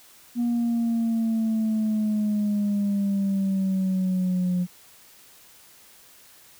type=exponential sweep; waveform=sine; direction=down; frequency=240 to 178.4 Hz; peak=-19 dBFS; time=0.35-4.67 s; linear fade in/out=50 ms; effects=tanh soft clip ceiling -19 dBFS + white hiss -52 dBFS RMS until 6.59 s